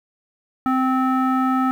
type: tone with low-pass filter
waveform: square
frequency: 260 Hz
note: C4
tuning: 11 cents flat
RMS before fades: -19 dBFS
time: 0.66-1.71 s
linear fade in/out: 0 ms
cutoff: 1300 Hz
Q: 3.2
effects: 8-bit